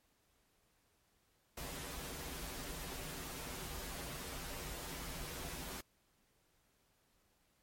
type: noise with comb filter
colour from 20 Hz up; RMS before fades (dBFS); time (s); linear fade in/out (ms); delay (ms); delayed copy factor
pink; -45; 1.57-5.81; 5; 9.4; -0.75
effects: pink hiss -75 dBFS RMS until 7.62 s + MP3 64 kbps